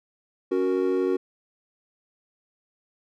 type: chord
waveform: triangle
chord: F# major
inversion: second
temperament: equal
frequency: 277.2 / 370 / 466.2 Hz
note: C#4 / F#4 / A#4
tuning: 0 / 0 / 0 cents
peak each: -26 / -21 / -26 dBFS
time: 0.51-1.17 s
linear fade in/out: 10 ms
effects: none